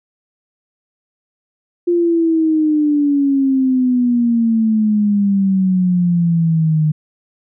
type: exponential sweep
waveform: sine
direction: down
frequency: 350.6 to 152.3 Hz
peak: -11 dBFS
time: 1.87-6.92 s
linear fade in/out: 10 ms
effects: none